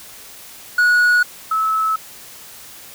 triangle / sine tone pair in turn, 1459 / 1299.8 Hz, F#6 / E6, -25 / -25 cents, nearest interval major second, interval 200 cents, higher first, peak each -9 / -15 dBFS, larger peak first, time 0.78-1.23 / 1.51-1.96 s, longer neither, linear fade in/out 5 ms, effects white hiss -39 dBFS RMS until 2.94 s

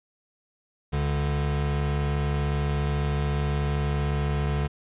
square tone pair together, 70.94 / 144.7 Hz, C#2 / D3, +41 / -25 cents, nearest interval octave, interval 1234 cents, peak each -27 dBFS, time 0.92-4.68 s, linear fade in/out 20 ms, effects resampled to 8000 Hz

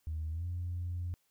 sine tone with pitch glide, 78.7 to 87.83 Hz, D#2 to F2, +20 to +10 cents, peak -33 dBFS, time 0.07-1.14 s, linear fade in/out 0 ms, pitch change +190 cents, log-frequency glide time 0.31-0.46 s, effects tanh soft clip ceiling -30 dBFS + white hiss -75 dBFS RMS until 1.3 s

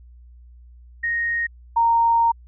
sine tone pair in turn, 1864.7 / 925.9 Hz, A#6 / A#5, 0 / -12 cents, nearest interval octave, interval 1212 cents, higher first, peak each -20 / -14 dBFS, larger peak second, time 1.03-1.47 / 1.76-2.32 s, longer second, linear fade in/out 10 ms, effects added 60 Hz sine -43 dBFS peak until 2.47 s

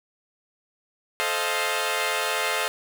10% pulse chord, F dominant seventh, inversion first, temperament equal with one note detuned, 434.9 / 523.3 / 622.3 / 698.5 Hz, A4 / C5 / Eb5 / F5, -20 / 0 / 0 / 0 cents, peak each -21 dBFS, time 1.2-2.68 s, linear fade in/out 0 ms, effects none

